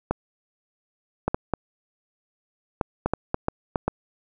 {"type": "clicks", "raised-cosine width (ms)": 1, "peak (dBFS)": -8, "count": 11, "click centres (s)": [0.11, 1.28, 1.345, 1.537, 2.812, 3.06, 3.136, 3.344, 3.484, 3.758, 3.88], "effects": []}